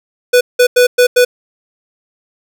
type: tone bursts at uneven times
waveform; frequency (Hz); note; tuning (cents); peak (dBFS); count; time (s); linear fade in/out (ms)
square; 493.9; B4; 0; -6; 5; 0.33-0.41 / 0.59-0.67 / 0.76-0.87 / 0.98-1.07 / 1.16-1.25; 10
effects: none